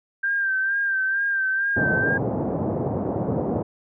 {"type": "tone with vibrato", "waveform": "sine", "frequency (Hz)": 1579, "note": "G6", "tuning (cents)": 12, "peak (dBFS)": -20, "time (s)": [0.23, 2.18], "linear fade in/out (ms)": 10, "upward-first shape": "sine", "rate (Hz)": 2.2, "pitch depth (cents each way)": 45}
{"type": "band-pass noise", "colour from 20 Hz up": "pink", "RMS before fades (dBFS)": -25, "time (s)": [1.76, 3.63], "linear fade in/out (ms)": 10, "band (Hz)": [100, 750], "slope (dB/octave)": 24}
{"effects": []}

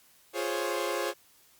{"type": "chord", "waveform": "sawtooth", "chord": "Db major seventh", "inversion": "first", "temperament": "equal", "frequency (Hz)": [349.2, 415.3, 523.3, 554.4], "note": ["F4", "Ab4", "C5", "Db5"], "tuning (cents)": [0, 0, 0, 0], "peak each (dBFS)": -31, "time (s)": [0.33, 1.14], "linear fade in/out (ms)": 50, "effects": ["white hiss -61 dBFS RMS until 1.59 s", "Opus 48 kbps"]}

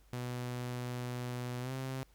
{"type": "tone with pitch glide", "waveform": "sawtooth", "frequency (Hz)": [123.47, 131.57], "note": ["B2", "C3"], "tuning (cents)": [0, 10], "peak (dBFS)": -33, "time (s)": [0.13, 2.03], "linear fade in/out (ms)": 0, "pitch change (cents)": 110, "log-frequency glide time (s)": [1.6, 1.72], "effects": ["added 50 Hz sine -62 dBFS peak until 2.14 s", "pink hiss -69 dBFS RMS until 2.14 s"]}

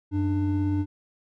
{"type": "tone pair together", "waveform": "triangle", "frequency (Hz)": [93.51, 297.3], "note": ["F#2", "D4"], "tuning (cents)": [19, 21], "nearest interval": "octave + minor sixth", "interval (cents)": 2002, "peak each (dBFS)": -23, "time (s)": [0.11, 0.86], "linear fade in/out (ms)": 50, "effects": []}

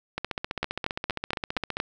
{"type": "two click trains", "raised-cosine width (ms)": 0.3, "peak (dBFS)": [-13, -10], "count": [25, 6], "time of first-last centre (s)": [[0.18, 1.769], [0.63, 1.801]], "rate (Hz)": [15.1, 4.27], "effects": []}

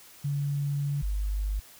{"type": "tone pair in turn", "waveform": "sine", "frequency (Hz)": [142.6, 50.42], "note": ["C#3", "G1"], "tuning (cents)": [49, 49], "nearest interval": "octave + tritone", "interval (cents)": 1800, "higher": "first", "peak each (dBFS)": -26, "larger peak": "neither", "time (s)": [[0.24, 1.02], [1.02, 1.6]], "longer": "first", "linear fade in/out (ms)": 10, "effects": ["white hiss -52 dBFS RMS until 1.79 s"]}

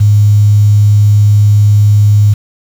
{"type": "tone with quantisation", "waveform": "sine", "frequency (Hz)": 103.83, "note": "G#2", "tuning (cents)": 0, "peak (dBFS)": -3, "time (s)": [0, 2.34], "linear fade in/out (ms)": 10, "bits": 5, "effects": []}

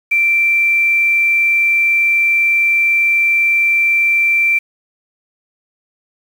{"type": "tone with quantisation", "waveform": "sine", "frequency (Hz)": 2349, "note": "D7", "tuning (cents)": 0, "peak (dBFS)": -10, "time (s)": [0.11, 4.59], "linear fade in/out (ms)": 10, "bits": 6, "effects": []}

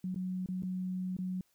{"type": "tone with dropouts", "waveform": "sine", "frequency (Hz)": 184.4, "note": "F#3", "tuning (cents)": -6, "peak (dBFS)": -33, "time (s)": [0.04, 1.41], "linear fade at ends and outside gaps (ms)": 2, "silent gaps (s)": [[0.145, 0.159], [0.461, 0.487], [0.623, 0.633], [1.167, 1.187]], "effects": ["white hiss -73 dBFS RMS until 1.54 s"]}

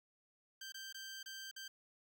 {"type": "tone with dropouts", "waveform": "15% pulse", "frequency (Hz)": 1568, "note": "G6", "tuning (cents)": 0, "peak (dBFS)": -40, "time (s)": [0.61, 1.68], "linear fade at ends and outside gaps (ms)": 5, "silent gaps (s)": [[0.722, 0.743], [0.927, 0.944], [1.23, 1.259], [1.513, 1.562]], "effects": ["12-bit"]}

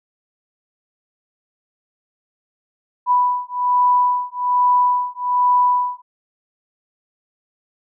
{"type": "beating tone pair", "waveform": "sine", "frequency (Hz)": [987.8, 989], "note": ["B5", "B5"], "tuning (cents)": [0, 2], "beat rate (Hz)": 1.2, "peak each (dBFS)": -17, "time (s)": [3.06, 6.02], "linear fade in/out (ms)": 50, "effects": []}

